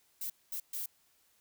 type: noise bursts at uneven times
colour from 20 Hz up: violet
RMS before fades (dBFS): -38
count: 3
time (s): 0.21-0.3 / 0.52-0.6 / 0.73-0.86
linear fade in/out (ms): 5
effects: white hiss -70 dBFS RMS until 1.4 s